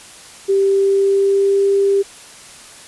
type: tone with pitch glide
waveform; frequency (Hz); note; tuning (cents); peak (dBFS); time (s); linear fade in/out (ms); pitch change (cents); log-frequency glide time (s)
sine; 391.8 to 396.1; G4 to G4; -1 to +18; -11; 0.48-2.03; 20; +19; 0.66-1.68
effects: white hiss -39 dBFS RMS until 2.87 s + resampled to 24000 Hz